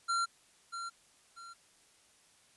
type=tone with echo; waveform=square; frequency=1372 Hz; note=F6; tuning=31 cents flat; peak=-30 dBFS; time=0.08-0.26 s; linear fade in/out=20 ms; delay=640 ms; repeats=2; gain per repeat=-9 dB; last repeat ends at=1.54 s; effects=white hiss -65 dBFS RMS until 2.56 s + resampled to 24000 Hz